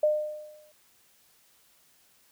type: tone with exponential decay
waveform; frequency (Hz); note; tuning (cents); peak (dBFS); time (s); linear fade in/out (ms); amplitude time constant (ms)
sine; 606; D#5; -46; -18; 0.03-0.72; 5; 150
effects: white hiss -63 dBFS RMS until 2.31 s